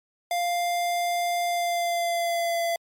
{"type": "tone with pitch glide", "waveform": "square", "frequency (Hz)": [698.5, 678.2], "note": ["F5", "E5"], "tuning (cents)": [0, 49], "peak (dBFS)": -24, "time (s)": [0.31, 2.76], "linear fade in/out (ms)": 2, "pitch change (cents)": -51, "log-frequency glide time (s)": [1.45, 2.62], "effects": ["MP3 96 kbps"]}